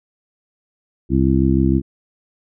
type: harmonic tone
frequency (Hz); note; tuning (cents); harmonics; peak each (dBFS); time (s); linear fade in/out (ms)
66.5; C2; +29; 1 / 2 / 3 / 4 / 5; -19 / -19 / -19 / -19 / -19; 1.09-1.82; 50
effects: none